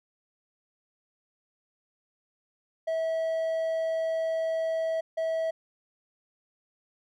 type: tone bursts at uneven times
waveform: triangle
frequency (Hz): 649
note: E5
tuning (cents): -27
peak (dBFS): -24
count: 2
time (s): 2.87-5.01 / 5.17-5.51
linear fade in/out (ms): 10
effects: none